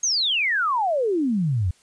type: exponential sweep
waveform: sine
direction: down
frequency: 6620 to 82.41 Hz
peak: -19 dBFS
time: 0.03-1.71 s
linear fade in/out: 5 ms
effects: white hiss -58 dBFS RMS until 1.82 s + resampled to 22050 Hz